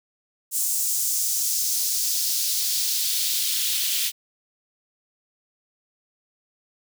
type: noise with high-pass filter sweep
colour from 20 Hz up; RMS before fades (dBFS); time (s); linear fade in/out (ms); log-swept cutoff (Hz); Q
white; -24; 0.51-4.12; 50; 7500 to 3100; 1.7
effects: none